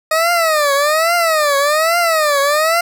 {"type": "tone with vibrato", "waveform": "20% pulse", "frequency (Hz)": 622.3, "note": "D#5", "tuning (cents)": 0, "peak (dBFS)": -7, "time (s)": [0.11, 2.81], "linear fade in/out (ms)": 5, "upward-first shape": "triangle", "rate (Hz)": 1.2, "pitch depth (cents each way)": 210, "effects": []}